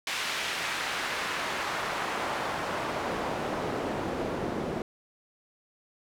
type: noise with band-pass filter sweep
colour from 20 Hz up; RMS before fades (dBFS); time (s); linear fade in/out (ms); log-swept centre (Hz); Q
pink; -32; 0.07-4.82; 2; 2700 to 330; 0.8
effects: none